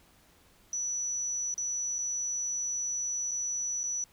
sine tone with dropouts, 5920 Hz, F#8, in tune, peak -30 dBFS, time 0.73-4.04 s, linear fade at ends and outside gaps 1 ms, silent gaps 1.541-1.579 / 1.984-1.988 / 3.311-3.315 / 3.833-3.838 s, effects pink hiss -62 dBFS RMS until 4.12 s

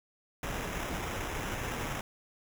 pink noise with sample-and-hold, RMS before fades -36 dBFS, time 0.43-2.01 s, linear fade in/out 2 ms, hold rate 4410 Hz, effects none

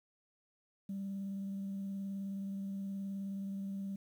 sine tone with vibrato, 196 Hz, G3, in tune, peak -36 dBFS, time 0.89-3.96 s, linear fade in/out 5 ms, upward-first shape square, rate 19 Hz, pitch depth 12 cents each way, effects tanh soft clip ceiling -34 dBFS + 11-bit

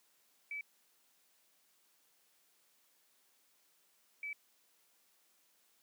sine tone bursts at uneven times, 2300 Hz, D7, 37 cents flat, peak -39 dBFS, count 2, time 0.51-0.61 / 4.23-4.33 s, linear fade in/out 2 ms, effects white hiss -72 dBFS RMS until 5.82 s + high-pass 200 Hz 12 dB/octave

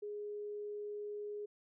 sine tone, 415.3 Hz, G#4, in tune, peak -40 dBFS, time 0.02-1.46 s, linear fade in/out 10 ms, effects none

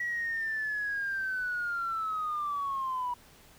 sine linear sweep, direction down, 1933 to 968 Hz, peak -29 dBFS, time 0-3.14 s, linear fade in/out 5 ms, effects tanh soft clip ceiling -25 dBFS + pink hiss -57 dBFS RMS until 3.58 s

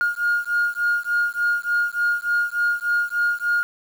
sine beating tone pair, 1422 / 1425.4 Hz, F6 / F6, +31 / +35 cents, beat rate 3.4 Hz, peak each -21 dBFS, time 0.01-3.63 s, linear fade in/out 0 ms, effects tanh soft clip ceiling -13 dBFS + 7-bit

